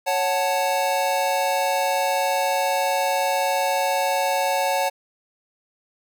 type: chord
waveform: square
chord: F# minor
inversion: second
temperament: equal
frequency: 554.4 / 740 / 880 Hz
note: C#5 / F#5 / A5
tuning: 0 / 0 / 0 cents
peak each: -25 dBFS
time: 0.06-4.9 s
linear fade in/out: 20 ms
effects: none